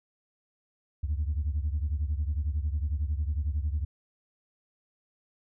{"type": "beating tone pair", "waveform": "sine", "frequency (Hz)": [71.2, 82.2], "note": ["C#2", "E2"], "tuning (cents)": [47, -4], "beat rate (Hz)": 11, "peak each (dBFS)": [-27, -30], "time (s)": [1.03, 3.85], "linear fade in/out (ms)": 10, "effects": ["tanh soft clip ceiling -22 dBFS"]}